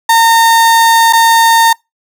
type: tone with dropouts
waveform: 35% pulse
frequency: 914 Hz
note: A#5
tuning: 34 cents flat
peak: -3 dBFS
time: 0.09-1.73 s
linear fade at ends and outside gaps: 5 ms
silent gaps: 1.127-1.132 s
effects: noise-tail reverb RT60 0.2 s tail -26 dB re dry